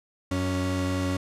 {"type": "tone pair together", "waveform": "35% pulse", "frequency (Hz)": [91.35, 278.2], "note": ["F#2", "C#4"], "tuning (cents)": [-22, 6], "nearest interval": "octave + perfect fifth", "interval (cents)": 1928, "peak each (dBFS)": -26, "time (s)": [0.31, 1.17], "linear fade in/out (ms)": 5, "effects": ["low-pass 10000 Hz 12 dB/octave"]}